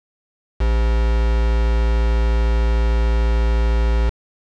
triangle tone with quantisation, 56.8 Hz, A#1, 44 cents flat, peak -12 dBFS, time 0.6-4.1 s, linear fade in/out 10 ms, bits 4, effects low-pass 4000 Hz 12 dB/octave

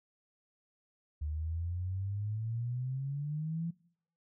sine exponential sweep, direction up, 73.7 to 170.6 Hz, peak -33 dBFS, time 1.21-3.71 s, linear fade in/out 10 ms, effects noise-tail reverb RT60 0.6 s tail -21 dB re dry

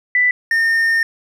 sine / triangle tone pair in turn, 1985 / 1823.2 Hz, B6 / A#6, +8 / -39 cents, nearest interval minor second, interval 147 cents, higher first, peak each -11 dBFS, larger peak neither, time 0.15-0.31 / 0.51-1.03 s, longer second, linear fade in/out 2 ms, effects none

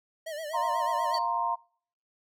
square tone with vibrato, 619 Hz, D#5, 9 cents flat, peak -35 dBFS, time 0.26-1.19 s, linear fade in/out 10 ms, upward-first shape sine, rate 8.2 Hz, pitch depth 100 cents each way
sine chord, F suspended fourth, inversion none, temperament equal, 698.5 / 932.3 / 1046.5 Hz, F5 / Bb5 / C6, 0 / 0 / 0 cents, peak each -33 / -28 / -31 dBFS, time 0.53-1.56 s, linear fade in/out 20 ms
sine tone with exponential decay, 4513 Hz, C#8, 30 cents sharp, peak -27 dBFS, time 1.14-1.26 s, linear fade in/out 2 ms, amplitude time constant 26 ms
effects noise-tail reverb RT60 0.6 s tail -26 dB re dry

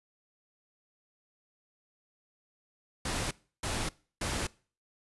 pink noise bursts, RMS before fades -33 dBFS, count 3, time 3.05-4.47 s, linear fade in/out 5 ms, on 260 ms, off 320 ms, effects noise-tail reverb RT60 0.4 s tail -22 dB re dry + resampled to 24000 Hz

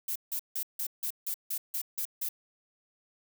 violet noise bursts, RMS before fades -33 dBFS, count 10, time 0.08-2.29 s, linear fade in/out 5 ms, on 77 ms, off 160 ms, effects none

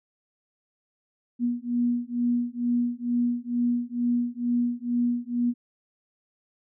sine beating tone pair, 240 / 242.2 Hz, B3 / B3, -49 / -34 cents, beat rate 2.2 Hz, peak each -26 dBFS, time 1.39-5.54 s, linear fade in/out 50 ms, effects none

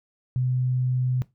sine tone, 126.9 Hz, B2, 47 cents sharp, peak -21 dBFS, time 0.36-1.22 s, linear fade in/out 0 ms, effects noise-tail reverb RT60 0.2 s tail -18 dB re dry

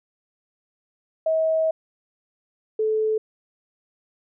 sine tone pair in turn, 640 / 435 Hz, D#5 / A4, +49 / -20 cents, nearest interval perfect fifth, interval 669 cents, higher first, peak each -18 / -19 dBFS, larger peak first, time 1.26-1.71 / 2.79-3.18 s, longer first, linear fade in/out 5 ms, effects none

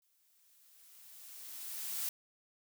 blue noise with exponential growth, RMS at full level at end -36 dBFS, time 0.02-2.09 s, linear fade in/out 2 ms, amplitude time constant 450 ms, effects none

